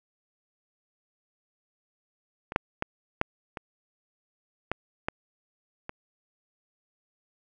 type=clicks; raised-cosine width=0.5 ms; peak=-20 / -6 / -12 / -8 / -20 / -12 / -12 / -20 dBFS; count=8; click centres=2.521 / 2.561 / 2.824 / 3.214 / 3.572 / 4.716 / 5.085 / 5.894 s; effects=none